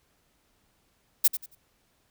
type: noise with echo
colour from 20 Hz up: violet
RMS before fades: -18 dBFS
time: 1.24-1.28 s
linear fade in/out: 10 ms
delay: 91 ms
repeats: 3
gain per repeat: -12 dB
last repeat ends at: 1.553 s
effects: pink hiss -69 dBFS RMS until 2.1 s